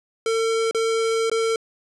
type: tone with dropouts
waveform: square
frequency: 451.3 Hz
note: A4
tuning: 44 cents sharp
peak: -20 dBFS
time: 0.26-1.56 s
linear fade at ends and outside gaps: 2 ms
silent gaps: 0.711-0.747 / 1.298-1.315 s
effects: resampled to 22050 Hz + 8-bit